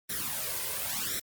white noise with flanger, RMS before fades -33 dBFS, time 0.09-1.2 s, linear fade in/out 10 ms, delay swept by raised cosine 0.53 to 2.03 ms, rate 0.94 Hz, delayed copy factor +0.95, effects high-pass 60 Hz 12 dB/octave + Opus 24 kbps

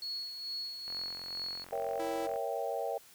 sine tone with tremolo, 4353 Hz, C#8, 32 cents flat, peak -35 dBFS, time 0.02-1.64 s, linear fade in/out 2 ms, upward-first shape sine, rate 2.3 Hz, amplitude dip 50%
click train, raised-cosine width 0.5 ms, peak -34 dBFS, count 67, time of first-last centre 0.88-2.36 s, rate 44.6 Hz
sine chord, A# diminished seventh, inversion none, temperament equal, 466.2 / 554.4 / 659.3 / 784 Hz, A#4 / C#5 / E5 / G5, 0 / 0 / 0 / 0 cents, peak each -38 dBFS, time 1.72-2.98 s, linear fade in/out 5 ms
sawtooth tone, 329.6 Hz, E4, in tune, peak -34 dBFS, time 1.99-2.27 s, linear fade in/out 10 ms
effects white hiss -58 dBFS RMS until 3.14 s

